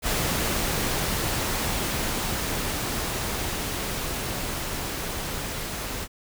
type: noise with level ramp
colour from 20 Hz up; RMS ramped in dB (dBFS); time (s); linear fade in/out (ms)
pink; -25 to -32; 0.02-6.08; 50
effects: none